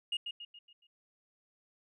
sine tone with echo, 2857 Hz, F7, 39 cents sharp, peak -29 dBFS, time 0.12-0.17 s, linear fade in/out 5 ms, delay 140 ms, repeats 5, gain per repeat -7 dB, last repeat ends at 0.87 s, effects tanh soft clip ceiling -29 dBFS

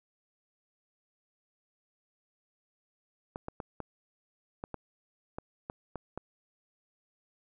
clicks, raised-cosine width 1 ms, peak -23 dBFS, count 10, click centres 3.359 / 3.484 / 3.602 / 3.803 / 4.639 / 4.743 / 5.385 / 5.699 / 5.957 / 6.176 s, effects none

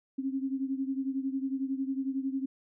sine beating tone pair, 265.8 / 276.8 Hz, C4 / C#4, +27 / -2 cents, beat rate 11 Hz, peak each -31 / -35 dBFS, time 0.18-2.46 s, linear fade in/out 10 ms, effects none

